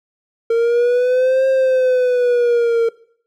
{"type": "exponential two-way sweep", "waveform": "triangle", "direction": "up then down", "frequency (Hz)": [457.7, 532, 457.7], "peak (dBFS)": -10, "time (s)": [0.5, 2.89], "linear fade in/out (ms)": 5, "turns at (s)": 1.47, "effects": ["noise-tail reverb RT60 0.6 s tail -20 dB re dry"]}